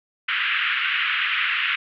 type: band-pass noise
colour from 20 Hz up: white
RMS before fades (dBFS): -23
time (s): 0.28-1.76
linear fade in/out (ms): 10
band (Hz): 1300 to 3000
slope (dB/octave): 48
effects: none